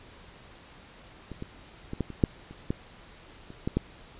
clicks, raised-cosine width 3 ms, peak -25 / -22 / -21 / -14 / -26 / -7 / -30 / -14 / -30 / -15 / -11 dBFS, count 11, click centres 1.317 / 1.424 / 1.934 / 2.007 / 2.103 / 2.238 / 2.51 / 2.705 / 3.504 / 3.675 / 3.77 s, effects pink hiss -51 dBFS RMS until 4.19 s + resampled to 8000 Hz

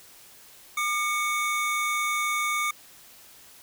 square tone pair together, 1203.6 / 2228 Hz, D6 / C#7, +42 / +8 cents, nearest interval major seventh, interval 1066 cents, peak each -28 dBFS, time 0.77-2.71 s, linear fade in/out 5 ms, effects white hiss -51 dBFS RMS until 3.62 s

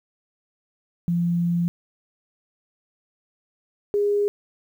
sine tone pair in turn, 172.2 / 409.6 Hz, F3 / G#4, -24 / -24 cents, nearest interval octave + minor third, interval 1500 cents, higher second, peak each -19 / -18 dBFS, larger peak second, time 1.08-1.68 / 3.94-4.28 s, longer first, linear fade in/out 0 ms, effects 9-bit

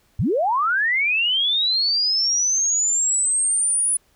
sine linear sweep, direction up, 68.1 to 9956 Hz, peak -17 dBFS, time 0.19-3.97 s, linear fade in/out 5 ms, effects pink hiss -61 dBFS RMS until 4.15 s

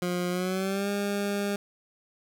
20% pulse tone with pitch glide, 178 to 202.1 Hz, F3 to G#3, +33 to -47 cents, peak -22 dBFS, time 0.02-1.56 s, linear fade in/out 2 ms, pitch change +220 cents, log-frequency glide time 0.3-0.89 s, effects none

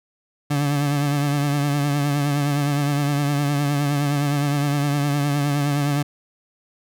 30% pulse tone with vibrato, 143.9 Hz, D3, 35 cents flat, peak -16 dBFS, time 0.5-6.03 s, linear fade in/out 10 ms, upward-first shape triangle, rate 9.7 Hz, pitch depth 49 cents each way, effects none

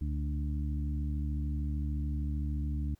harmonic tone with a mistuned harmonic, 73.42 Hz, D2, in tune, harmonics 1 / 2 / 3 / 4, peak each -31 / -39 / -42 / -43 dBFS, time 0.01-2.95 s, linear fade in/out 5 ms, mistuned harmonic 1, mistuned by -40 cents, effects pink hiss -71 dBFS RMS until 2.99 s

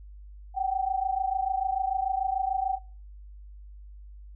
sine tone pair together, 753.2 / 780 Hz, F#5 / G5, +31 / -9 cents, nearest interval minor second, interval 60 cents, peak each -28 dBFS, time 0.54-2.79 s, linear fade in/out 50 ms, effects noise-tail reverb RT60 0.4 s tail -24 dB re dry + added 50 Hz sine -43 dBFS peak until 4.35 s

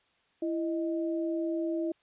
sine tone pair together, 332.7 / 622.3 Hz, E4 / D#5, +16 / 0 cents, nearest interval major seventh, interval 1084 cents, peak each -29 / -36 dBFS, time 0.42-1.92 s, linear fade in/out 5 ms, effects white hiss -69 dBFS RMS until 2.02 s + resampled to 8000 Hz

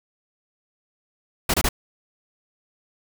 pink noise bursts, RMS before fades -20 dBFS, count 3, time 1.49-1.689 s, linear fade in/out 5 ms, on 49 ms, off 26 ms, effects none

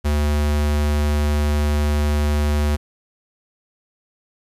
square tone, 74 Hz, D2, 14 cents sharp, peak -17 dBFS, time 0.04-2.77 s, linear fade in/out 20 ms, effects resampled to 32000 Hz + 9-bit

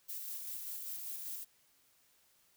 violet noise with tremolo, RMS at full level -42 dBFS, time 0.08-1.45 s, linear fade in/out 20 ms, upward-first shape square, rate 5.1 Hz, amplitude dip 25%, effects white hiss -70 dBFS RMS until 2.56 s

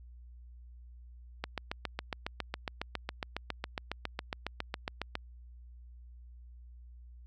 click train, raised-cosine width 0.3 ms, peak -18 dBFS, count 28, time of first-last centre 1.44-5.154 s, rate 7.27 Hz, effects added 60 Hz sine -49 dBFS peak until 7.26 s

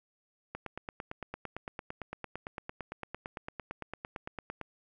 click train, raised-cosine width 0.5 ms, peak -23 dBFS, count 37, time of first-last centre 0.55-4.613 s, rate 8.86 Hz, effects none

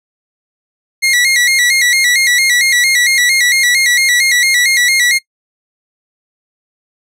sawtooth tone with vibrato, 2039 Hz, C7, 45 cents flat, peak -5 dBFS, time 1.02-5.19 s, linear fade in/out 20 ms, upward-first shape square, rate 4.4 Hz, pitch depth 78 cents each way, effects noise-tail reverb RT60 0.1 s tail -23 dB re dry + low-pass 12000 Hz 12 dB/octave

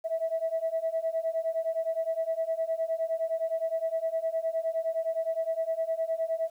sine beating tone pair, 647 / 656.7 Hz, E5 / E5, -32 / -7 cents, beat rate 9.7 Hz, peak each -30 / -29 dBFS, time 0.04-6.5 s, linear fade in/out 20 ms, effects tanh soft clip ceiling -20 dBFS + 10-bit

